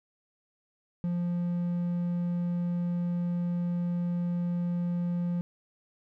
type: tone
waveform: triangle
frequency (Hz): 174.61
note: F3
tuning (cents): 0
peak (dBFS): -25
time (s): 1.04-5.41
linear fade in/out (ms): 0
effects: none